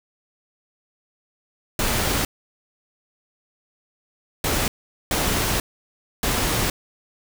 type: noise bursts at uneven times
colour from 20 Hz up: pink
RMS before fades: -22 dBFS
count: 4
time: 1.79-2.25 / 4.44-4.68 / 5.11-5.6 / 6.23-6.7 s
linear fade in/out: 2 ms
effects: none